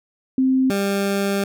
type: tone pair in turn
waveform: sine / 20% pulse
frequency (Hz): 261.6 / 198.57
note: C4 / G3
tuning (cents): 0 / +23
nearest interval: perfect fourth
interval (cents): 477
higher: first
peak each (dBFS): -14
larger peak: neither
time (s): 0.38-0.7 / 0.7-1.44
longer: second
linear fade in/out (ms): 2
effects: none